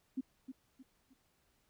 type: tone with echo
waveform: sine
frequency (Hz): 261.6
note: C4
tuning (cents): 0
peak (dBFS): -33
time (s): 0.17-0.21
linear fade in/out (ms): 10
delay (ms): 310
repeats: 3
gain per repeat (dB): -9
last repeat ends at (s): 1.14
effects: pink hiss -75 dBFS RMS until 1.69 s